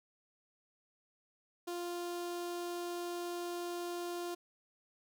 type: tone with notch filter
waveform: sawtooth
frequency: 349.2 Hz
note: F4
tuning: in tune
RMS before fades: -40 dBFS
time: 1.67-4.35 s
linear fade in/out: 10 ms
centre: 2000 Hz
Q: 1.7
effects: none